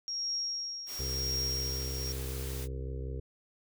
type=tone with tremolo; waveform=sine; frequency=5588 Hz; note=F8; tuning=in tune; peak=-30 dBFS; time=0.08-2.12 s; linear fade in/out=0 ms; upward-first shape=triangle; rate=0.95 Hz; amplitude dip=70%
type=noise; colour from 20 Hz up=white; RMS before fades=-44 dBFS; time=0.86-2.68 s; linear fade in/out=50 ms
type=harmonic tone; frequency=65.4 Hz; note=C2; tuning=in tune; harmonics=1 / 2 / 4 / 5 / 6 / 7 / 8; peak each=-36 / -41 / -50 / -54 / -47 / -47 / -54 dBFS; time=0.99-3.2 s; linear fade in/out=5 ms
effects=none